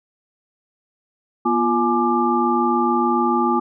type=tone cluster; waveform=sine; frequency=241 / 347.9 / 844 / 1186 Hz; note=B3 / F4 / G#5 / D6; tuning=-42 / -7 / +28 / +17 cents; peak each=-21 dBFS; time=1.45-3.6 s; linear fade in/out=10 ms; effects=none